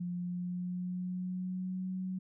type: tone with pitch glide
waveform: sine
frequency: 176.6 to 186.13 Hz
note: F3 to F#3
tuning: +20 to +11 cents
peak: -34 dBFS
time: 0-2.19 s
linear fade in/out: 10 ms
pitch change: +91 cents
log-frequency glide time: 0.12-1.9 s
effects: none